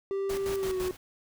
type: tone with pitch glide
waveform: triangle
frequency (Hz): 392 to 367.9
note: G4 to F#4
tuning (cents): 0 to -10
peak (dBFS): -26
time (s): 0.11-0.91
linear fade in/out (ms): 0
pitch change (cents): -110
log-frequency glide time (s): 0.56-0.8
type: noise with tremolo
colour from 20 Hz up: pink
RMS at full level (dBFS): -38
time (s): 0.29-0.97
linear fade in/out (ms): 10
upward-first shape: square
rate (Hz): 5.9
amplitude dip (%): 70
type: noise with exponential growth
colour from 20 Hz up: white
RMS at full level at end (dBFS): -39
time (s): 0.47-0.56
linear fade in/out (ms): 2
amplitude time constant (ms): 18
effects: none